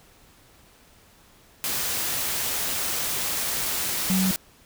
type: tone in noise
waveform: sine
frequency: 188 Hz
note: F#3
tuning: 28 cents sharp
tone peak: -20 dBFS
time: 4.1-4.31 s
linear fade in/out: 0 ms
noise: white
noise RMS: -27 dBFS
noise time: 1.64-4.36 s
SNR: +4 dB
effects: pink hiss -55 dBFS RMS until 4.65 s